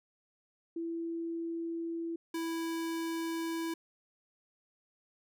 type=tone pair in turn; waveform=sine / square; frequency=333.3 / 329.7 Hz; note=E4 / E4; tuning=+19 / 0 cents; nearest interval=unison; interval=19 cents; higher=first; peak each=-34 / -34 dBFS; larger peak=neither; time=0.76-2.16 / 2.34-3.74 s; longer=neither; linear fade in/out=5 ms; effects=none